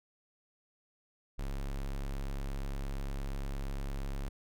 square tone, 34.31 Hz, C#1, 17 cents flat, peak -35 dBFS, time 1.38-4.29 s, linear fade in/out 10 ms, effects none

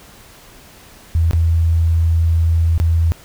sine tone with dropouts, 82.6 Hz, E2, 4 cents sharp, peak -11 dBFS, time 1.15-3.12 s, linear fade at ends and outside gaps 0 ms, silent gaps 1.31-1.333 / 2.778-2.8 s, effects pink hiss -43 dBFS RMS until 3.24 s

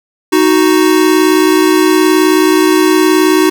square tone pair together, 311.6 / 370.6 Hz, D#4 / F#4, +3 / +3 cents, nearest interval minor third, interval 300 cents, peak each -10 dBFS, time 0.32-3.5 s, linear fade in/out 10 ms, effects none

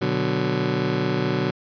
20% pulse chord, B minor, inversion none, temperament just, 123.47 / 148.16 / 185.21 Hz, B2 / D3 / F#3, 0 / +16 / +2 cents, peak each -21 dBFS, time 0.01-1.51 s, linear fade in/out 10 ms, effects resampled to 11025 Hz

